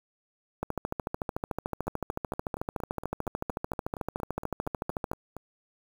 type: two click trains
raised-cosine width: 1 ms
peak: -16 / -24 dBFS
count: 62 / 16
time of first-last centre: 0.63-5.115 / 1.87-5.367 s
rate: 13.6 / 4.29 Hz
effects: 7-bit